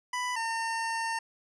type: tone pair in turn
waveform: 25% pulse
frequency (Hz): 992 / 909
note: B5 / A#5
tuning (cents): +7 / -44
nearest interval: major second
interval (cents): 151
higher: first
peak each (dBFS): -26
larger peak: neither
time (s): 0.13-0.36 / 0.36-1.19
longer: second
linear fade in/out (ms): 5
effects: resampled to 22050 Hz